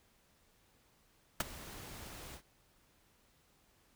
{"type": "noise with ADSR envelope", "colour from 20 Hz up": "pink", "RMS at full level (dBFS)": -29, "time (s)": [1.4, 2.42], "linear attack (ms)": 4, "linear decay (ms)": 20, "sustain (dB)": -20, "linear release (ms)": 81, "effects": ["pink hiss -70 dBFS RMS until 3.95 s"]}